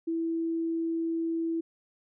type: tone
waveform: sine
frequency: 329.6 Hz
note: E4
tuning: in tune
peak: -27 dBFS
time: 0.07-1.61 s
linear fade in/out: 10 ms
effects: none